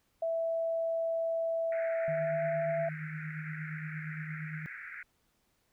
sine tone with pitch glide, 659.3 to 667.7 Hz, E5 to E5, 0 to +22 cents, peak -29 dBFS, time 0.22-2.89 s, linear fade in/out 5 ms, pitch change +22 cents, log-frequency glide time 2.15-2.43 s
pink band-pass noise, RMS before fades -45 dBFS, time 1.72-5.03 s, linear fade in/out 2 ms, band 1400 to 2300 Hz, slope 96 dB/octave
sine tone with tremolo, 155.56 Hz, D#3, in tune, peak -36 dBFS, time 2.08-4.66 s, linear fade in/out 0 ms, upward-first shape sine, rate 8.6 Hz, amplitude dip 40%
effects pink hiss -74 dBFS RMS until 5.72 s

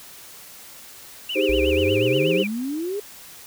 sine tone with vibrato, 2665 Hz, E7, 18 cents sharp, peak -25 dBFS, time 1.29-2.47 s, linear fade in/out 5 ms, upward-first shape sine, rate 8.3 Hz, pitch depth 220 cents each way
sine chord, Ab major seventh, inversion second, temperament equal with one note detuned, 311.1 / 392 / 412.9 / 523.3 Hz, Eb4 / G4 / Ab4 / C5, 0 / 0 / -10 / 0 cents, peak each -24 / -22 / -26 / -22 dBFS, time 1.35-2.44 s, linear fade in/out 20 ms
sine exponential sweep, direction up, 55 to 425 Hz, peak -24 dBFS, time 1.49-3 s, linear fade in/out 5 ms
effects tanh soft clip ceiling -6 dBFS + white hiss -43 dBFS RMS until 3.46 s

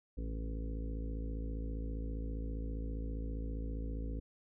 harmonic tone with a mistuned harmonic, 55 Hz, A1, in tune, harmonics 1 / 2 / 3 / 4 / 5 / 6 / 7 / 8 / 9, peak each -37 / -49 / -50 / -51 / -47 / -58 / -58 / -54 / -54 dBFS, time 0.17-4.2 s, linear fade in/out 10 ms, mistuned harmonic 3, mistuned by -53 cents, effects none

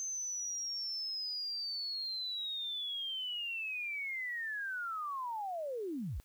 sine linear sweep, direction down, 6272 to 38.89 Hz, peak -36 dBFS, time 0-6.2 s, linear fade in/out 0 ms, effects white hiss -68 dBFS RMS until 6.24 s

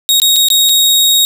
sawtooth tone with dropouts, 3764 Hz, A#7, 16 cents sharp, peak -4 dBFS, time 0.09-1.25 s, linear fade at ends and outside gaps 0 ms, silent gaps 0.2-0.218 / 0.36-0.364 / 0.485-0.502 / 0.69-0.693 s, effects none

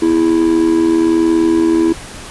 triangle tone with amplitude modulation, 329.6 Hz, E4, in tune, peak -4 dBFS, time 0.02-1.93 s, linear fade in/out 5 ms, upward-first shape sine, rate 81.2 Hz, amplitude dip 70%, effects pink hiss -31 dBFS RMS until 2.3 s + resampled to 24000 Hz

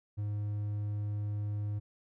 triangle tone, 103.83 Hz, G#2, in tune, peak -30 dBFS, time 0.17-1.8 s, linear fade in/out 20 ms, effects none

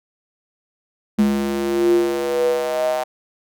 square tone with high-pass filter sweep, 69.6 Hz, C#2, 8 cents sharp, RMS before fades -19 dBFS, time 1.18-3.04 s, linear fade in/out 10 ms, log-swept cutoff 220 to 700 Hz, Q 9.6, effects none

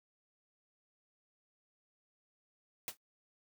white noise with exponential decay, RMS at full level -36 dBFS, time 2.88-2.97 s, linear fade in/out 0 ms, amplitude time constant 18 ms, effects noise-tail reverb RT60 0.1 s tail -23 dB re dry

